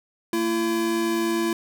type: tone pair together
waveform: square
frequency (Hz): 227.7 / 337.2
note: A#3 / E4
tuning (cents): -40 / +39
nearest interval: perfect fifth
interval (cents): 679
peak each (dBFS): -29 / -23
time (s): 0.33-1.53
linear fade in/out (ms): 2
effects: none